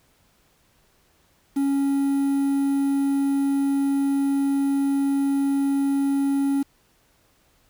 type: tone with quantisation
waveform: triangle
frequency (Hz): 277.2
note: C#4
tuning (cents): 0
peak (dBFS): -17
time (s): 1.56-6.63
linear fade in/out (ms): 10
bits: 7
effects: pink hiss -62 dBFS RMS until 7.69 s